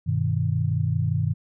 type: chord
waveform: sine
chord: G augmented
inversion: none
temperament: equal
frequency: 98 / 123.47 / 155.56 Hz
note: G2 / B2 / D#3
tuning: 0 / 0 / 0 cents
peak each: -25 dBFS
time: 0.06-1.34 s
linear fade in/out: 20 ms
effects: none